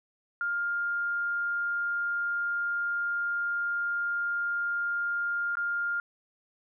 sine tone with dropouts, 1405 Hz, F6, 10 cents sharp, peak -27 dBFS, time 0.41-6 s, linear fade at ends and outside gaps 1 ms, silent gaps 5.554-5.57 s, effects none

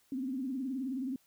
sine tone with vibrato, 261.6 Hz, C4, in tune, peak -33 dBFS, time 0.12-1.16 s, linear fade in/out 2 ms, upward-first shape triangle, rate 19 Hz, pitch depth 140 cents each way, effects white hiss -69 dBFS RMS until 1.26 s

